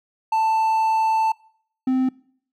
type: tone pair in turn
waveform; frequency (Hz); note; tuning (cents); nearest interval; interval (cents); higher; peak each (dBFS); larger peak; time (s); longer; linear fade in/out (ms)
triangle; 885 / 259.2; A5 / C4; +10 / -16; octave + major sixth; 2126; first; -15; neither; 0.32-1.32 / 1.87-2.09; first; 5
effects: noise-tail reverb RT60 0.6 s tail -23 dB re dry